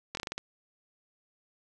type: slowing click train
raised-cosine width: 0.2 ms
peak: -17 dBFS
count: 7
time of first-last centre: 0.15-0.38 s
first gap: 22 ms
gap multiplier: 1.22
effects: none